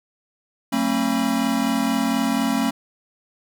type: tone cluster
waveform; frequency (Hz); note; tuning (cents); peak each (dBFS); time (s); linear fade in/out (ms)
square; 187.6 / 226.3 / 270.5 / 982; F#3 / A3 / C#4 / B5; +24 / +49 / -42 / -10; -31 / -23 / -23 / -32; 0.72-2.71; 10
effects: none